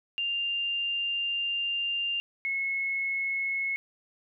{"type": "tone pair in turn", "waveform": "sine", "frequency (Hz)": [2794, 2183], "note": ["F7", "C#7"], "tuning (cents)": [0, -27], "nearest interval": "major third", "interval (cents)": 427, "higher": "first", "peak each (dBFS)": [-27, -27], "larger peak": "neither", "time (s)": [[0.18, 2.2], [2.45, 3.76]], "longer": "first", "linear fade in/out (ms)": 0, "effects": []}